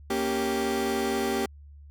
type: chord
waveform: 30% pulse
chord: G diminished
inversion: first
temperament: equal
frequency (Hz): 233.1 / 277.2 / 392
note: Bb3 / Db4 / G4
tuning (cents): 0 / 0 / 0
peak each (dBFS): -28 / -30 / -25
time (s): 0.1-1.46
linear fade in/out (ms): 5
effects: added 72 Hz sine -45 dBFS peak until 1.9 s